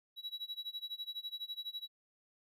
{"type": "tone with tremolo", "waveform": "triangle", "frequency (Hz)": 3900, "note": "B7", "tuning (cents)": -23, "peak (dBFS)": -35, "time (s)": [0.16, 1.88], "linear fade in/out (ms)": 50, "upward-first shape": "sine", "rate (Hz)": 12, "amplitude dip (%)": 95, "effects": ["tanh soft clip ceiling -32 dBFS"]}